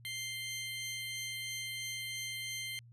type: tone pair together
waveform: sawtooth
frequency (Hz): 2093 / 3138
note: C7 / G7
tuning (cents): 0 / +1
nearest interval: perfect fifth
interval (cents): 701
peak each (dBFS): -37 / -39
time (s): 0.05-2.79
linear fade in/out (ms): 0
effects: added 118 Hz sine -54 dBFS peak until 2.92 s + resampled to 32000 Hz